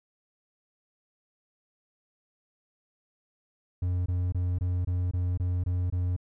triangle tone bursts, 89.6 Hz, F2, 45 cents sharp, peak -23 dBFS, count 9, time 3.82-6.164 s, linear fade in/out 5 ms, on 240 ms, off 23 ms, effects none

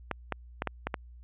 clicks, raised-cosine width 0.5 ms, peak -15 dBFS, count 6, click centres 0.113 / 0.323 / 0.621 / 0.673 / 0.87 / 0.942 s, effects added 60 Hz sine -47 dBFS peak until 1.23 s + resampled to 8000 Hz

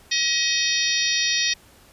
harmonic tone with a mistuned harmonic, 634 Hz, D#5, 32 cents sharp, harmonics 3 / 4 / 5 / 6 / 7 / 8 / 9, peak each -27 / -27 / -30 / -26 / -27 / -29 / -26 dBFS, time 0.11-1.54 s, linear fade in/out 10 ms, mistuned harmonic 6, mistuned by -60 cents, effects pink hiss -52 dBFS RMS until 1.92 s + resampled to 32000 Hz

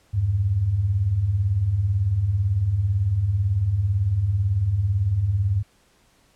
sine beating tone pair, 82.41 / 100.41 Hz, E2 / G2, 0 / +42 cents, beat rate 18 Hz, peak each -27 / -19 dBFS, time 0.13-5.63 s, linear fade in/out 20 ms, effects pink hiss -60 dBFS RMS until 6.35 s + low-pass 11000 Hz 12 dB/octave

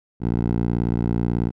10% pulse tone with band-pass filter, 58.27 Hz, A#1, in tune, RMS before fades -22 dBFS, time 0.2-1.52 s, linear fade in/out 50 ms, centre 160 Hz, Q 0.56, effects none

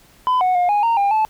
sine tone with pitch steps, 1008 / 736 / 713 / 826 / 923 / 802 / 870 Hz, B5 / F#5 / F5 / G#5 / A#5 / G5 / A5, +35 / -9 / +36 / -10 / -17 / +39 / -20 cents, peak -11 dBFS, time 0.27-1.25 s, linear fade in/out 0 ms, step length 140 ms, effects tanh soft clip ceiling -13 dBFS + pink hiss -51 dBFS RMS until 1.29 s

